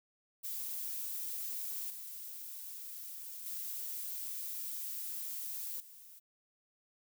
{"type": "noise with level steps", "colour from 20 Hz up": "violet", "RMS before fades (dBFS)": [-40, -46, -41, -55], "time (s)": [0.43, 6.2], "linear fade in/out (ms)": 20, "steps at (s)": [1.9, 3.46, 5.8], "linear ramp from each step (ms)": 2, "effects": []}